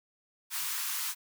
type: high-pass noise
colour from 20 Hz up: white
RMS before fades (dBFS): -34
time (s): 0.5-1.15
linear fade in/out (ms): 50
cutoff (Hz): 880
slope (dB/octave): 96
effects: none